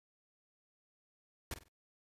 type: noise with echo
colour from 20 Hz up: pink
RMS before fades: -40 dBFS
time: 1.51-1.54 s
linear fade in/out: 2 ms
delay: 48 ms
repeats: 3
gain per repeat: -10 dB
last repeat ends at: 1.684 s
effects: noise-tail reverb RT60 0.1 s tail -25 dB re dry + resampled to 32000 Hz